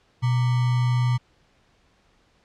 sine tone with sample-and-hold, 123.47 Hz, B2, in tune, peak -18 dBFS, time 0.22-1.18 s, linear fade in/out 20 ms, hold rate 1050 Hz, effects pink hiss -62 dBFS RMS until 2.44 s + low-pass 5000 Hz 12 dB/octave

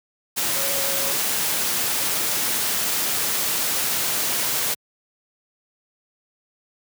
sine tone in noise, 551 Hz, C#5, 11 cents flat, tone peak -31 dBFS, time 0.55-1.13 s, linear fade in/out 20 ms, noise white, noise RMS -23 dBFS, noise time 0.36-4.75 s, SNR -11 dB, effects high-pass 100 Hz 12 dB/octave

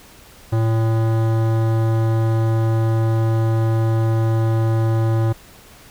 sine tone with hard clipping, 112.5 Hz, A2, 39 cents sharp, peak -17 dBFS, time 0.52-5.33 s, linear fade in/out 10 ms, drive 17 dB, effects pink hiss -45 dBFS RMS until 5.9 s

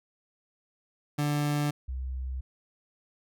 30% pulse / sine tone pair in turn, 146.83 / 64.54 Hz, D3 / C2, 0 / -23 cents, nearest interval octave + major second, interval 1423 cents, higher first, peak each -23 / -31 dBFS, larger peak first, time 1.18-1.71 / 1.88-2.41 s, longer neither, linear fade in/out 10 ms, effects none

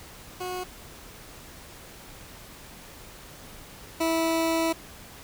20% pulse tone pair in turn, 364.6 / 327.3 Hz, F#4 / E4, -25 / -12 cents, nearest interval major second, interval 187 cents, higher first, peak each -26 / -18 dBFS, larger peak second, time 0.4-0.64 / 4-4.73 s, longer second, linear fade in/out 10 ms, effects pink hiss -46 dBFS RMS until 5.23 s

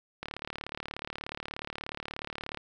click train, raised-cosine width 0.3 ms, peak -20 dBFS, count 87, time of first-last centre 0.23-2.573 s, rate 36.7 Hz, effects none

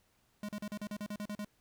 square tone bursts, 207.7 Hz, G#3, in tune, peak -38 dBFS, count 11, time 0.43-1.447 s, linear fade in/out 2 ms, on 57 ms, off 39 ms, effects pink hiss -72 dBFS RMS until 1.6 s

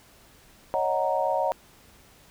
sine chord, D# minor seventh, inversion third, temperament equal, 554.4 / 622.3 / 740 / 932.3 Hz, C#5 / D#5 / F#5 / A#5, 0 / 0 / 0 / 0 cents, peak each -28 dBFS, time 0.74-1.52 s, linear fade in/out 0 ms, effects pink hiss -55 dBFS RMS until 2.3 s

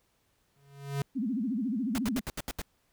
square tone with exponential growth, 140 Hz, C#3, 18 cents sharp, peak -27 dBFS, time 0.56-1.02 s, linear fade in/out 2 ms, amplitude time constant 100 ms
sine tone with vibrato, 236.9 Hz, A#3, 28 cents sharp, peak -28 dBFS, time 1.15-2.21 s, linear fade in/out 20 ms, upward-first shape sine, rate 14 Hz, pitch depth 260 cents each way
pink noise bursts, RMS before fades -35 dBFS, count 7, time 1.95-2.617 s, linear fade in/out 0 ms, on 31 ms, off 75 ms
effects pink hiss -72 dBFS RMS until 2.92 s

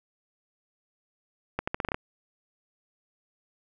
accelerating click train, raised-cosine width 0.5 ms, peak -13 dBFS, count 8, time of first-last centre 1.59-1.945 s, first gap 85 ms, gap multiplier 0.82, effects none

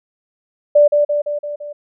sine tone with echo, 587.3 Hz, D5, in tune, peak -6 dBFS, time 0.75-0.88 s, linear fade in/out 10 ms, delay 170 ms, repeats 5, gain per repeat -4 dB, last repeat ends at 1.73 s, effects none

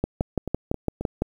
two click trains, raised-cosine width 2 ms, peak -9 / -16 dBFS, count 8 / 4, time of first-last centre 0.04-1.22 / 0.21-1.01 s, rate 5.93 / 3.75 Hz, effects 8-bit

